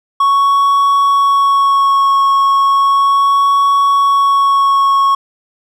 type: tone with vibrato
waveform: triangle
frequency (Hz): 1108.7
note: C#6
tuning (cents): 0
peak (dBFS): -6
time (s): 0.2-5.15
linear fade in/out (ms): 5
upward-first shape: sine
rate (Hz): 0.35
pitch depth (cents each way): 13
effects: none